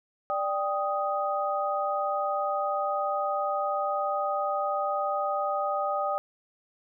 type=tone cluster; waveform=sine; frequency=589 / 788 / 1248 Hz; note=D5 / G5 / D#6; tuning=+5 / +9 / +5 cents; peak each=-30 dBFS; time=0.3-6.18 s; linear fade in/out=0 ms; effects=none